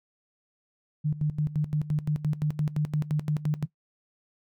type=tone with tremolo; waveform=sine; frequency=150.7 Hz; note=D3; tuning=45 cents sharp; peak=-22 dBFS; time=1.04-3.66 s; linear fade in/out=20 ms; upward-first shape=square; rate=5.8 Hz; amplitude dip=80%; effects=noise-tail reverb RT60 0.1 s tail -17 dB re dry